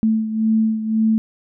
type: beating tone pair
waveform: sine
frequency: 220 / 221.9 Hz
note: A3 / A3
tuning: 0 / +15 cents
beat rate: 1.9 Hz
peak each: -16 / -22 dBFS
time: 0.03-1.18 s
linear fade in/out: 0 ms
effects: none